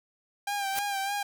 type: tone with vibrato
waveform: sawtooth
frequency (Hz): 797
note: G5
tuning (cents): +28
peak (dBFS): -25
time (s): 0.47-1.23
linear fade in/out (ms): 5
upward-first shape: sine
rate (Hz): 3.3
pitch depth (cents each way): 44
type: noise with exponential growth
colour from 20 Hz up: white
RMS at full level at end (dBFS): -28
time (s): 0.67-0.79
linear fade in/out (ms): 2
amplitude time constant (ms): 24
effects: none